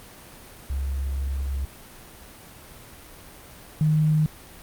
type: tone pair in turn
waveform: sine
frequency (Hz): 67.9 / 154.38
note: C#2 / D#3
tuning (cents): -35 / -13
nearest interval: octave + major second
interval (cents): 1422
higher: second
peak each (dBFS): -24 / -17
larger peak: second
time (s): 0.7-1.65 / 3.81-4.26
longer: first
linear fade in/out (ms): 0
effects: pink hiss -45 dBFS RMS until 4.62 s + Opus 32 kbps